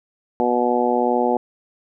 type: harmonic tone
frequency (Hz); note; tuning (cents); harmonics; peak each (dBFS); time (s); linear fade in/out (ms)
122.2; B2; -18; 2 / 3 / 4 / 5 / 6 / 7; -23 / -23 / -22 / -26 / -23 / -23; 0.4-1.37; 0
effects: none

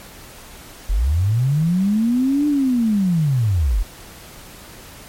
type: linear two-way sweep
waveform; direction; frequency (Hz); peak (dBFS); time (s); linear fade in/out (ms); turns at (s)
sine; up then down; 38.23 to 298.5 to 38.23; -14; 0.89-3.83; 10; 2.47
effects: pink hiss -40 dBFS RMS until 5.08 s + MP3 64 kbps

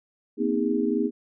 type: tone cluster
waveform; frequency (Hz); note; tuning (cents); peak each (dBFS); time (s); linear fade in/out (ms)
sine; 232.9 / 256.3 / 314.5 / 407.5; A#3 / C4 / D#4 / G#4; -1 / -36 / +19 / -33; -27; 0.37-1.11; 50
effects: none

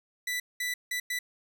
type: tone bursts at uneven times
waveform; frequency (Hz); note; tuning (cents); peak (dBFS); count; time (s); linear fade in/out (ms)
sawtooth; 1980; B6; +4; -26; 4; 0.27-0.4 / 0.6-0.74 / 0.91-1 / 1.1-1.19; 5
effects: none

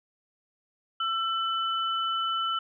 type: tone pair together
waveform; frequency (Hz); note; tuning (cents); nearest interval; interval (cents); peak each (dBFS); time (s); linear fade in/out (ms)
sine; 1338 / 3004; E6 / F#7; +25 / +26; octave + major second; 1401; -27 / -31; 1-2.59; 5
effects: none

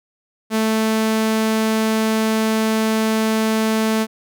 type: tone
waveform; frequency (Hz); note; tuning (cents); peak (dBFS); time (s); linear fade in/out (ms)
sawtooth; 220; A3; 0; -12; 0.5-4.07; 50
effects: none

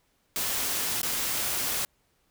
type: noise with dropouts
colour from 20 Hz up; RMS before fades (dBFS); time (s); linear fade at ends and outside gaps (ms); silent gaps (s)
white; -29; 0.36-1.85; 0; 1.016-1.031
effects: pink hiss -70 dBFS RMS until 2.3 s

